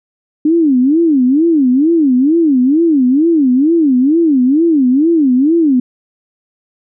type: tone with vibrato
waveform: sine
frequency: 290.4 Hz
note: D4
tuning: 19 cents flat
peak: -7 dBFS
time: 0.45-5.8 s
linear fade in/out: 5 ms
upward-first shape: sine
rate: 2.2 Hz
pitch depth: 270 cents each way
effects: none